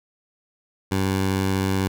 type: tone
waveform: 15% pulse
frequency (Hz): 95.9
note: G2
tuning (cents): -37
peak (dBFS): -14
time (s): 0.91-1.88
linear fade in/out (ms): 10
effects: none